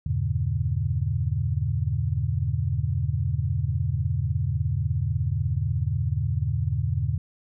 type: chord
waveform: sine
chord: E diminished seventh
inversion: none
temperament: just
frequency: 82.41 / 98.89 / 118.67 / 142.4 Hz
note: E2 / G2 / Bb2 / Db3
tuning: 0 / +16 / +31 / +47 cents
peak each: -28 dBFS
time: 0.06-7.18 s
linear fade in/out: 5 ms
effects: none